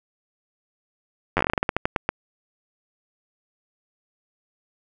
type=slowing click train; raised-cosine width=0.5 ms; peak=-5 dBFS; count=16; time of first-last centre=1.37-2.09 s; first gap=10 ms; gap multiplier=1.2; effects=none